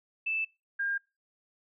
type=tone pair in turn; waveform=sine; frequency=2637 / 1608.9 Hz; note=E7 / G6; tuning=0 / +45 cents; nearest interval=major sixth; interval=855 cents; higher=first; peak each=-28 dBFS; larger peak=neither; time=0.26-0.45 / 0.79-0.98 s; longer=neither; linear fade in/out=10 ms; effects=noise-tail reverb RT60 0.3 s tail -26 dB re dry